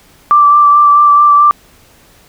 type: tone with vibrato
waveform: sine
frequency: 1171 Hz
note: D6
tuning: 5 cents flat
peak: -3 dBFS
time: 0.31-1.51 s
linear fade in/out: 0 ms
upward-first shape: sine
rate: 4.6 Hz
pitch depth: 16 cents each way
effects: pink hiss -45 dBFS RMS until 2.28 s